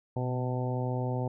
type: harmonic tone with a mistuned harmonic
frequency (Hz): 126.4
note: B2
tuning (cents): +41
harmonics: 1 / 2 / 3 / 4 / 5 / 6 / 7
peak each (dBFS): -30 / -37 / -39 / -38 / -41 / -42 / -41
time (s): 0.16-1.28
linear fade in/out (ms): 5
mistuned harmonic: 1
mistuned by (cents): -38
effects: none